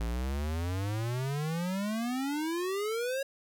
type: exponential sweep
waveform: square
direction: up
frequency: 54.5 to 554.4 Hz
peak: -31 dBFS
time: 0-3.23 s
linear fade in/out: 5 ms
effects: none